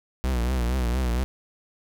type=tone with vibrato; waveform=45% pulse; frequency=61.74 Hz; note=B1; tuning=in tune; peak=-22 dBFS; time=0.24-1.24 s; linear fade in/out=0 ms; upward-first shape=triangle; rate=4.3 Hz; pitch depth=130 cents each way; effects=none